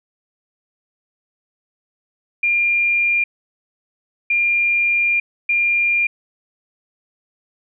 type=tone bursts at uneven times; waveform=sine; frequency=2400 Hz; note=D7; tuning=37 cents sharp; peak=-14 dBFS; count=3; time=2.43-3.24 / 4.3-5.2 / 5.49-6.07 s; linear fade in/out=5 ms; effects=none